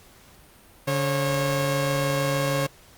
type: tone pair together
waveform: sawtooth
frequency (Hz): 142.6 / 544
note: C#3 / C#5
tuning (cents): +49 / -33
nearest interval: octave + major seventh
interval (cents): 2318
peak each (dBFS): -21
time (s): 0.87-2.67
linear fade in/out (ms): 10
effects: pink hiss -52 dBFS RMS until 2.97 s + Opus 48 kbps